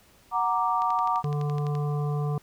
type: chord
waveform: sine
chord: Gb augmented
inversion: none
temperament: equal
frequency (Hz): 740 / 932.3 / 1174.7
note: Gb5 / Bb5 / D6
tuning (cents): 0 / 0 / 0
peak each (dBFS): -28 / -26 / -26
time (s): 0.31-1.23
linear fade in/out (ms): 50
type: click train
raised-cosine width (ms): 0.2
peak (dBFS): -25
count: 12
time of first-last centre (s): 0.82-1.752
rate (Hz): 11.8
type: harmonic tone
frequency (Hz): 146.83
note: D3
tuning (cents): 0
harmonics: 1 / 3 / 5 / 7 / 8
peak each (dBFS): -25 / -35 / -39 / -42 / -43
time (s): 1.24-2.38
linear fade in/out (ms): 2
effects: pink hiss -58 dBFS RMS until 2.42 s